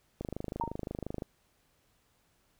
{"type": "click train", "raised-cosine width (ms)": 2, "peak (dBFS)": -23, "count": 27, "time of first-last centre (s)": [0.21, 1.222], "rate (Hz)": 25.7}
{"type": "tone with exponential decay", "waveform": "sine", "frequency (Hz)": 923, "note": "A#5", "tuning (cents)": -17, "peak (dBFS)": -26, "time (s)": [0.61, 0.76], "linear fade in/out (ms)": 2, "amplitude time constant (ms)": 31}
{"effects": ["pink hiss -71 dBFS RMS until 2.59 s"]}